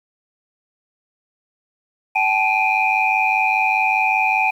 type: tone cluster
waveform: sine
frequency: 762 / 862 / 2385 / 2490 Hz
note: G5 / A5 / D7 / D#7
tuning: -49 / -36 / +26 / +1 cents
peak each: -20 dBFS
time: 2.15-4.51 s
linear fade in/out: 10 ms
effects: tanh soft clip ceiling -5 dBFS + 8-bit

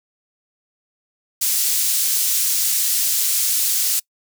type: high-pass noise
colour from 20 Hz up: pink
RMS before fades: -19 dBFS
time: 1.41-4 s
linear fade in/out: 10 ms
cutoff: 6300 Hz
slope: 12 dB/octave
effects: noise-tail reverb RT60 0.1 s tail -25 dB re dry

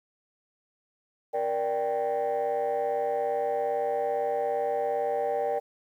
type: chord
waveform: sine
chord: G minor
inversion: first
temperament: just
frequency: 470.4 / 588 / 784 Hz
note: Bb4 / D5 / G5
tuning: +16 / +2 / 0 cents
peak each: -28 dBFS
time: 1.33-5.6 s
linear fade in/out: 20 ms
effects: tanh soft clip ceiling -21 dBFS + 10-bit

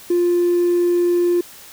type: tone with hard clipping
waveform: sine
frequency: 350 Hz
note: F4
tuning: 4 cents sharp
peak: -14 dBFS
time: 0.1-1.41 s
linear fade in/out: 5 ms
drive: 1 dB
effects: white hiss -41 dBFS RMS until 1.72 s

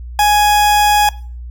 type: tone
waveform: 40% pulse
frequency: 833 Hz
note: G#5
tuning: 5 cents sharp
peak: -8 dBFS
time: 0.19-1.09 s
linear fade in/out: 2 ms
effects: noise-tail reverb RT60 0.4 s tail -20 dB re dry + added 60 Hz sine -26 dBFS peak until 1.5 s

